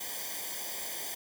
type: noise with comb filter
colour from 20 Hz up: white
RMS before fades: -38 dBFS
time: 0-1.15 s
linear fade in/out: 10 ms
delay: 0.74 ms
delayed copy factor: -0.85
effects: none